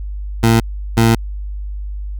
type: tone bursts at uneven times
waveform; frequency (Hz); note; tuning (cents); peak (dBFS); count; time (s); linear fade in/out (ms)
20% pulse; 114.1; A#2; -37; -4; 2; 0.43-0.6 / 0.97-1.15; 5
effects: added 50 Hz sine -22 dBFS peak until 2.19 s